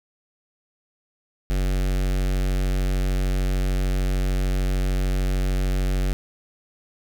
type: tone with notch filter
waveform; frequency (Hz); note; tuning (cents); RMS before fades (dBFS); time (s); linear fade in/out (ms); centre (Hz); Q
square; 46.67; F#1; +16; -22; 1.5-6.13; 0; 990; 1.9
effects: none